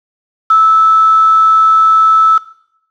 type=tone with quantisation; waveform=sine; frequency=1309 Hz; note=E6; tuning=13 cents flat; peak=-4 dBFS; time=0.5-2.38 s; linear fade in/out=5 ms; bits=4; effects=noise-tail reverb RT60 0.7 s tail -18 dB re dry + low-pass 4000 Hz 12 dB/octave